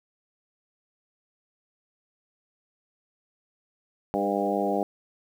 harmonic tone with a mistuned harmonic, 100.4 Hz, G2, 42 cents sharp, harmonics 2 / 3 / 4 / 5 / 6 / 7 / 8, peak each -31 / -31 / -31 / -31 / -31 / -31 / -31 dBFS, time 4.14-4.83 s, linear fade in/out 0 ms, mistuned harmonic 5, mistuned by -16 cents, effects 9-bit

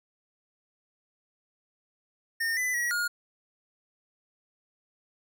square tone with pitch steps, 1826 / 2002 / 1916 / 1429 Hz, A#6 / B6 / A#6 / F6, -36 / +23 / +47 / +39 cents, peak -27 dBFS, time 2.4-3.08 s, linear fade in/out 10 ms, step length 170 ms, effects none

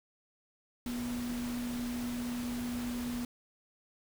sine tone in noise, 242.2 Hz, B3, 34 cents flat, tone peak -34 dBFS, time 0.86-3.25 s, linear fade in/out 2 ms, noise pink, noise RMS -44 dBFS, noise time 0.86-3.25 s, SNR +7 dB, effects none

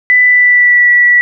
sine tone with pitch glide, 1992 to 1948.8 Hz, B6 to B6, +14 to -24 cents, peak -4 dBFS, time 0.1-1.21 s, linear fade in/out 0 ms, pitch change -38 cents, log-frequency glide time 0.22-0.85 s, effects none

